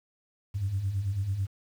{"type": "beating tone pair", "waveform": "sine", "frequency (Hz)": [91, 100.1], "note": ["F#2", "G2"], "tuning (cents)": [-28, 37], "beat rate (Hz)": 9.1, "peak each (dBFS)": [-34, -27], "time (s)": [0.54, 1.47], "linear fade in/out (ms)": 20, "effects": ["tanh soft clip ceiling -21 dBFS", "9-bit"]}